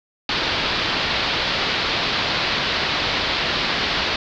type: low-pass noise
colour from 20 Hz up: white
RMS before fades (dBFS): -22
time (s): 0.29-4.16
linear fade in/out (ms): 2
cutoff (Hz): 4600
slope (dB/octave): 48
effects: none